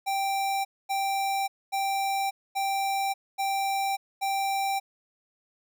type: tone bursts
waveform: square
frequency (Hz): 784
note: G5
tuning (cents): 0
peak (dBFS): -26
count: 6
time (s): 0.06-4.8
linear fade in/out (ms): 20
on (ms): 590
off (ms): 240
effects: none